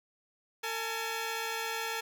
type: tone pair together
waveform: 10% pulse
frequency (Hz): 452.4 / 846.6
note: A4 / G#5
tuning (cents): +48 / +33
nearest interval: major seventh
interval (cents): 1085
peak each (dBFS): -27 / -29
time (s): 0.63-2.01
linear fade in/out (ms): 10
effects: none